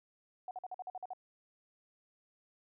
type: tone bursts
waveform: sine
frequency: 740 Hz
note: F#5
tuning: in tune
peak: -39 dBFS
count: 9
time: 0.48-1.134 s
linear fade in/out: 2 ms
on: 30 ms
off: 48 ms
effects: none